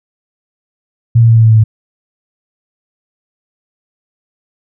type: tone with pitch steps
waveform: sine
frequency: 116.54 / 115.33 / 114.14 / 112.96 / 111.79 / 110.64 / 109.49 Hz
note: A#2 / A#2 / A#2 / A2 / A2 / A2 / A2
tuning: 0 / -18 / -36 / +46 / +28 / +10 / -8 cents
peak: -3 dBFS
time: 1.15-1.64 s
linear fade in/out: 10 ms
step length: 70 ms
effects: none